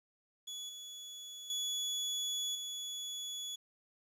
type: tone with level steps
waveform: 30% pulse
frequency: 3400 Hz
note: G#7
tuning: 40 cents sharp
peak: -39 / -43 / -32 / -37 dBFS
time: 0.47-3.56 s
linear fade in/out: 10 ms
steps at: 0.69 / 1.5 / 2.55 s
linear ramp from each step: 2 ms
effects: resampled to 32000 Hz + 11-bit